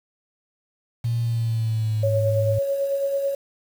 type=tone with pitch glide; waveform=sine; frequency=117.4 to 106.42 Hz; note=A#2 to G#2; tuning=+13 to +43 cents; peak=-20 dBFS; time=1.04-2.59 s; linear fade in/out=10 ms; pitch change=-170 cents; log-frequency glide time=1.22-2.11 s
type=tone with tremolo; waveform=sine; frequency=554.4 Hz; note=C#5; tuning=in tune; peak=-19 dBFS; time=2.03-3.35 s; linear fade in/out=5 ms; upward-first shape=sine; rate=9.1 Hz; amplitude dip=40%
effects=7-bit